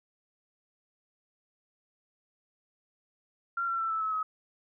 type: tone with pitch steps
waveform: sine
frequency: 1378 / 1356.7 / 1335.7 / 1315 / 1294.7 / 1274.6 Hz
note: F6 / E6 / E6 / E6 / E6 / D#6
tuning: -24 / +49 / +22 / -5 / -32 / +41 cents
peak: -28 dBFS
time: 3.57-4.23 s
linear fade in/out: 5 ms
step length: 110 ms
effects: none